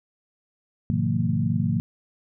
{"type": "tone cluster", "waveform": "sine", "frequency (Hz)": [105.9, 125.7, 155.7, 178.5, 226.9], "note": ["G#2", "B2", "D#3", "F3", "A#3"], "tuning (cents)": [34, 31, 2, 38, -47], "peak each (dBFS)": -27, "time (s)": [0.9, 1.8], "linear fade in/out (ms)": 0, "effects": []}